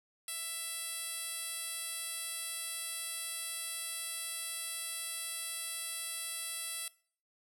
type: tone with band-pass filter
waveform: 10% pulse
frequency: 664 Hz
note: E5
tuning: 12 cents sharp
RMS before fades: -40 dBFS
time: 0.28-6.88 s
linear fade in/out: 2 ms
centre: 10000 Hz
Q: 1.4
effects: noise-tail reverb RT60 0.5 s tail -21 dB re dry